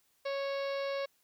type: harmonic tone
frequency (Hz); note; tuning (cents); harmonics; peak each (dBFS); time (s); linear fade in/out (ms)
553; C#5; -4; 1 / 2 / 3 / 4 / 5 / 6 / 7 / 8 / 9 / 10; -33 / -43 / -47 / -46 / -50 / -55 / -50 / -51 / -57 / -55; 0.25-1.06; 10
effects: white hiss -72 dBFS RMS until 1.23 s